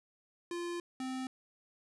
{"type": "tone pair in turn", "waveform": "square", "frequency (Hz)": [346.5, 259.6], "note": ["F4", "C4"], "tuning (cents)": [-14, -13], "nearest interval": "perfect fourth", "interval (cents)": 499, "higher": "first", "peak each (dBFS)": [-37, -37], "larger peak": "neither", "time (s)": [[0.51, 0.8], [1, 1.27]], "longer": "first", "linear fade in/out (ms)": 2, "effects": ["resampled to 24000 Hz"]}